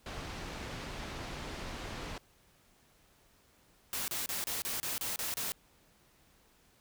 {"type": "low-pass noise", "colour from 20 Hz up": "pink", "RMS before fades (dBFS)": -42, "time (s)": [0.06, 2.18], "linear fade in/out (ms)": 2, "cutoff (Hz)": 4900, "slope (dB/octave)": 12}
{"type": "noise bursts", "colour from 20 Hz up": "white", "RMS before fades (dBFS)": -36, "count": 9, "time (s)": [3.93, 5.52], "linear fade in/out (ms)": 0, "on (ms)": 150, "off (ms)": 30}
{"effects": ["pink hiss -66 dBFS RMS until 6.8 s"]}